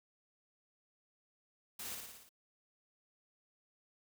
white noise with echo, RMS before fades -45 dBFS, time 1.79-1.95 s, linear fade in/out 5 ms, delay 57 ms, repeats 6, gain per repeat -3 dB, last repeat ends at 2.292 s, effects none

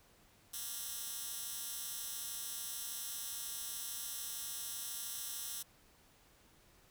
10% pulse tone with high-pass filter, 233.1 Hz, A#3, in tune, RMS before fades -43 dBFS, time 0.53-5.63 s, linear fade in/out 10 ms, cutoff 7000 Hz, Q 0.53, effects pink hiss -66 dBFS RMS until 6.9 s

